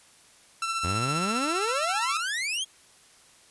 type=tone with tremolo; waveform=sawtooth; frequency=1341 Hz; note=E6; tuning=29 cents sharp; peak=-22 dBFS; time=0.62-2.17 s; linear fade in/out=2 ms; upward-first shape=sine; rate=15 Hz; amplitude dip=40%
type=exponential sweep; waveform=sawtooth; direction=up; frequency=81.9 to 3353 Hz; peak=-24 dBFS; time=0.83-2.65 s; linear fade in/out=20 ms
effects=white hiss -56 dBFS RMS until 3.5 s + resampled to 24000 Hz